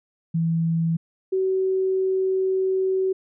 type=tone pair in turn; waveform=sine; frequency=164.81 / 378.6 Hz; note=E3 / F#4; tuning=0 / +40 cents; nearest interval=octave + major second; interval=1440 cents; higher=second; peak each=-19 dBFS; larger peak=neither; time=0.34-0.97 / 1.32-3.13 s; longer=second; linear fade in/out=10 ms; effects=none